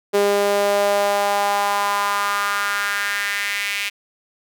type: tone with high-pass filter sweep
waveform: sawtooth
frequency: 202.4 Hz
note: G#3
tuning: 44 cents flat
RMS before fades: -20 dBFS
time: 0.13-3.9 s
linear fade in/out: 20 ms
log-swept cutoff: 430 to 2400 Hz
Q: 3.3
effects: none